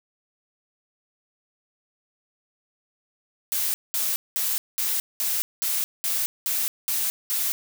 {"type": "noise bursts", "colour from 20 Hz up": "blue", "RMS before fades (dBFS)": -25, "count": 10, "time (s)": [3.52, 7.52], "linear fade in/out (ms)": 0, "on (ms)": 220, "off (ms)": 200, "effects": []}